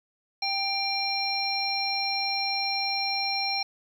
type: harmonic tone with a mistuned harmonic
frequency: 790 Hz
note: G5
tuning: 13 cents sharp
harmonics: 1 / 3 / 5 / 7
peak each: -31 / -31 / -31 / -31 dBFS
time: 0.42-3.63 s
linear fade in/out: 5 ms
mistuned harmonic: 5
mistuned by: +89 cents
effects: 9-bit